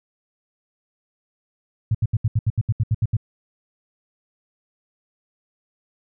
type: tone bursts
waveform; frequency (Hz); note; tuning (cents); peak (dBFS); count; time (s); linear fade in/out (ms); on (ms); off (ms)
sine; 110; A2; 0; -15; 12; 1.91-3.168; 5; 37; 74
effects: none